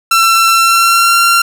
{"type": "tone with pitch glide", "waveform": "sawtooth", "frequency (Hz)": [1346, 1375.1], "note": ["E6", "F6"], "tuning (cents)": [36, -27], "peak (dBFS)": -3, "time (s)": [0.11, 1.42], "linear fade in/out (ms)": 5, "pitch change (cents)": 37, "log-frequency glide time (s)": [0.54, 1.19], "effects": []}